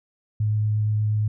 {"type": "tone with vibrato", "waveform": "sine", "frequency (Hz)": 106.6, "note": "G#2", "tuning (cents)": 46, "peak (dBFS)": -19, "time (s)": [0.4, 1.28], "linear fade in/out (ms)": 5, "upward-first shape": "triangle", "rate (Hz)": 8.5, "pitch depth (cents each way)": 10, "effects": []}